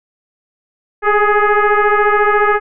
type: tone with frequency modulation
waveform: sine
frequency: 424.1 Hz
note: G#4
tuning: 36 cents sharp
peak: -9 dBFS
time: 1.02-2.6 s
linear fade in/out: 50 ms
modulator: 417 Hz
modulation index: 3.4
effects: none